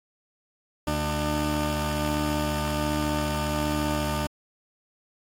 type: tone pair together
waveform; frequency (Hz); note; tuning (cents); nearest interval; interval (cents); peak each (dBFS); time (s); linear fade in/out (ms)
15% pulse; 74.7 / 300.1; D2 / D4; +30 / +38; 2 octaves; 2408; -21; 0.87-4.27; 5
effects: AAC 64 kbps